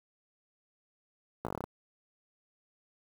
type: slowing click train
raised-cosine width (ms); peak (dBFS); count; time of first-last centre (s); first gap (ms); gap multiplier
1; -21; 9; 1.45-1.64; 16; 1.11
effects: high-pass 60 Hz 12 dB/octave + 8-bit